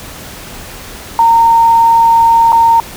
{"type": "tone with dropouts", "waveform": "sine", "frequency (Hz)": 919, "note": "A#5", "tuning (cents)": -25, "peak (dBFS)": -4, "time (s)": [1.19, 2.8], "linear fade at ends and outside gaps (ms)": 1, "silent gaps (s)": [2.521, 2.528], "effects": ["pink hiss -29 dBFS RMS until 2.96 s"]}